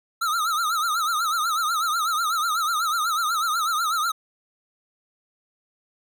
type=tone with vibrato; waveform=square; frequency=1300 Hz; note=E6; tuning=24 cents flat; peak=-22 dBFS; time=0.21-4.12 s; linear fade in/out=10 ms; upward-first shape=triangle; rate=8.1 Hz; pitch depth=150 cents each way; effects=none